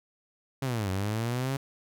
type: linear two-way sweep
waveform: sawtooth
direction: down then up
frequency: 138.59 to 92.4 to 138.59 Hz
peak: -24 dBFS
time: 0.62-1.57 s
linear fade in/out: 5 ms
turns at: 0.9 s
effects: none